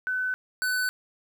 sine / square tone pair in turn, 1509 / 1502.7 Hz, F#6 / F#6, +34 / +26 cents, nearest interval unison, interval 8 cents, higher first, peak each -25 dBFS, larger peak neither, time 0.07-0.34 / 0.62-0.89 s, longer neither, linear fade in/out 0 ms, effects 10-bit

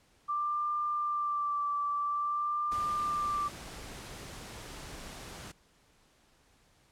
sine tone with vibrato, 1178 Hz, D6, 5 cents sharp, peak -29 dBFS, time 0.28-3.49 s, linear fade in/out 20 ms, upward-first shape sine, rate 0.49 Hz, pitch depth 23 cents each way
pink noise, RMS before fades -45 dBFS, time 2.71-5.52 s, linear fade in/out 10 ms
effects pink hiss -66 dBFS RMS until 6.91 s + low-pass 10000 Hz 12 dB/octave

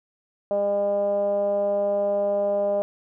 10% pulse tone with low-pass filter, 202.2 Hz, G#3, 46 cents flat, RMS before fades -23 dBFS, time 0.51-2.82 s, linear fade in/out 0 ms, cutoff 630 Hz, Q 7.7, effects none

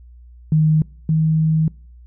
sine tone pair in turn, 155.56 / 158.1 Hz, D#3 / D#3, 0 / +28 cents, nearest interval unison, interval 28 cents, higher second, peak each -11 / -13 dBFS, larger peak first, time 0.52-0.82 / 1.09-1.68 s, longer second, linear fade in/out 2 ms, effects noise-tail reverb RT60 0.5 s tail -25 dB re dry + added 60 Hz sine -40 dBFS peak until 2.06 s

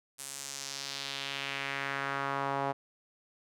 sawtooth tone with band-pass filter sweep, 138.3 Hz, C#3, 4 cents flat, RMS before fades -36 dBFS, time 0.18-2.73 s, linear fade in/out 20 ms, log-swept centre 9300 to 800 Hz, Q 1.8, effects none

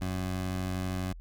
20% pulse tone, 92.5 Hz, F#2, in tune, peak -26 dBFS, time 0.01-1.13 s, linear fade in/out 10 ms, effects added 41 Hz sine -42 dBFS peak until 1.2 s + Opus 48 kbps

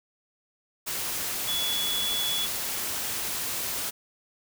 sine tone in noise, 3400 Hz, G#7, 40 cents sharp, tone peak -27 dBFS, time 1.47-2.47 s, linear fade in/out 20 ms, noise white, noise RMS -31 dBFS, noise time 0.86-3.91 s, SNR +1 dB, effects none

